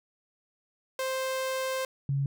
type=tone pair in turn; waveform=sawtooth / sine; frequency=524 / 138.79 Hz; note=C5 / C#3; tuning=+2 / +2 cents; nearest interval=octave + major seventh; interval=2300 cents; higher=first; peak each=-25 dBFS; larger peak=neither; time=0.99-1.85 / 2.09-2.26 s; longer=first; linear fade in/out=2 ms; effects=none